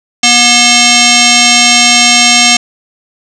sine tone with frequency modulation, 1687 Hz, G#6, 27 cents sharp, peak -3 dBFS, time 0.23-2.57 s, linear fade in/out 5 ms, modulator 964 Hz, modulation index 5.9, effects none

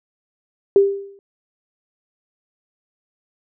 sine tone with exponential decay, 396.7 Hz, G4, 21 cents sharp, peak -6 dBFS, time 0.76-1.19 s, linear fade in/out 1 ms, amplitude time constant 93 ms, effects none

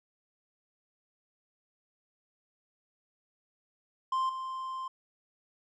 triangle tone with level steps, 1046.5 Hz, C6, in tune, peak -25 / -33 dBFS, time 4.12-4.88 s, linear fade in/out 5 ms, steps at 4.29 s, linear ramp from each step 5 ms, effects resampled to 22050 Hz

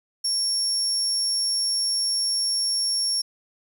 35% pulse tone, 5500 Hz, F8, 27 cents flat, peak -19 dBFS, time 0.24-3.22 s, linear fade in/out 10 ms, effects none

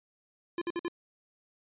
square tone bursts, 344.9 Hz, F4, 22 cents flat, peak -31 dBFS, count 4, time 0.58-0.882 s, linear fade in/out 2 ms, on 35 ms, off 54 ms, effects resampled to 8000 Hz

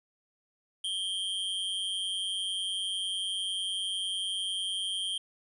square tone with amplitude modulation, 3180 Hz, G7, 24 cents sharp, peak -28 dBFS, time 0.84-5.18 s, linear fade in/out 5 ms, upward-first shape sine, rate 189 Hz, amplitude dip 70%, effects resampled to 24000 Hz + 11-bit

